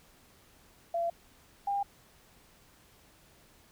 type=tone pair in turn; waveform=sine; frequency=680 / 802.1 Hz; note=F5 / G5; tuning=-46 / +40 cents; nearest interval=minor third; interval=286 cents; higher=second; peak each=-28 dBFS; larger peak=neither; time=0.94-1.1 / 1.67-1.83 s; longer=neither; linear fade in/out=5 ms; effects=pink hiss -61 dBFS RMS until 3.71 s